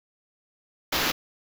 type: noise with sample-and-hold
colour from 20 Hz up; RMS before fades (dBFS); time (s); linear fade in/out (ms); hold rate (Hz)
blue; -25; 0.92-1.12; 10; 8820
effects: none